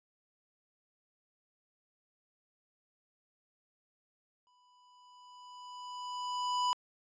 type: tone with exponential growth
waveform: square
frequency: 991 Hz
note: B5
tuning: 6 cents sharp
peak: -28 dBFS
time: 4.47-6.73 s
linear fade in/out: 0 ms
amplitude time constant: 490 ms
effects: resampled to 16000 Hz